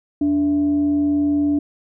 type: tone with frequency modulation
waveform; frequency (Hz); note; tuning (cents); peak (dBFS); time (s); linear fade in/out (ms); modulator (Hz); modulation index
sine; 290.6; D4; -18; -15; 0.21-1.59; 5; 375; 0.21
effects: none